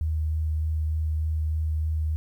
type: tone with vibrato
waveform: sine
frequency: 78.1 Hz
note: D#2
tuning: 7 cents sharp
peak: -23 dBFS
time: 0.01-2.16 s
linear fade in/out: 0 ms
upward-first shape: sine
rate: 3.3 Hz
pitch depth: 12 cents each way
effects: 10-bit